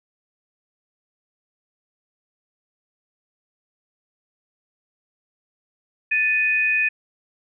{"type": "tone pair together", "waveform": "sine", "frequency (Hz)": [1760, 2491], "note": ["A6", "D#7"], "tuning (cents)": [0, 1], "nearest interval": "tritone", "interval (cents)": 601, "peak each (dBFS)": [-23, -18], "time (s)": [6.11, 6.89], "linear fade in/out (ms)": 10, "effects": []}